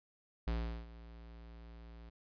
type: tone with ADSR envelope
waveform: square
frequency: 57.2 Hz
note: A#1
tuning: 32 cents flat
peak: -33 dBFS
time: 0.47-2.1 s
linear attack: 6 ms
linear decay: 380 ms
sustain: -18 dB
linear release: 13 ms
effects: resampled to 11025 Hz